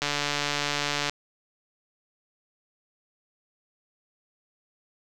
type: click train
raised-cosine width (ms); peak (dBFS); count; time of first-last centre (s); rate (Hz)
0.2; -9; 157; 0.02-1.096; 145
effects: none